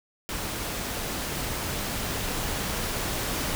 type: noise with level ramp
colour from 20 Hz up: pink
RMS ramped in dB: -32 to -29 dBFS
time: 0.29-3.55 s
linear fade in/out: 0 ms
effects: none